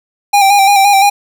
square tone with vibrato, 797 Hz, G5, 28 cents sharp, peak -6 dBFS, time 0.33-1.1 s, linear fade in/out 10 ms, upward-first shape square, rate 5.8 Hz, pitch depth 36 cents each way, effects none

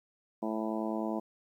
harmonic tone, 109.7 Hz, A2, 5 cents flat, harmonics 2 / 3 / 4 / 5 / 6 / 7 / 8 / 9, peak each -35 / -36 / -43 / -42 / -39 / -44 / -44 / -44 dBFS, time 0.42-1.2 s, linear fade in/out 10 ms, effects 11-bit

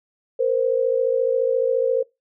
sine tone pair together, 466.2 / 520.6 Hz, A#4 / C5, 0 / -9 cents, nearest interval major second, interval 191 cents, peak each -20 dBFS, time 0.39-2.03 s, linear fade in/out 10 ms, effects noise-tail reverb RT60 0.2 s tail -22 dB re dry

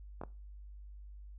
clicks, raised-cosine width 1 ms, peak -27 dBFS, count 2, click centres 0.214 / 0.236 s, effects noise-tail reverb RT60 0.3 s tail -20 dB re dry + added 50 Hz sine -47 dBFS peak until 1.38 s

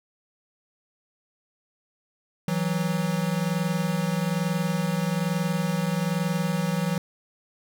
square tone pair together, 163.06 / 184.2 Hz, E3 / F#3, -19 / -7 cents, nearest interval major second, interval 212 cents, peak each -27 dBFS, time 2.48-6.98 s, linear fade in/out 2 ms, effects none

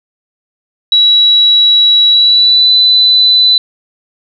sine tone with pitch glide, 3900 to 3998 Hz, B7 to B7, -23 to +20 cents, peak -4 dBFS, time 0.92-3.58 s, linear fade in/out 2 ms, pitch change +43 cents, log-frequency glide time 2.1-2.72 s, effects none

